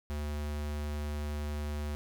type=tone; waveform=square; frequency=74.1 Hz; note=D2; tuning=16 cents sharp; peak=-34 dBFS; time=0.1-1.95 s; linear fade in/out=0 ms; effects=none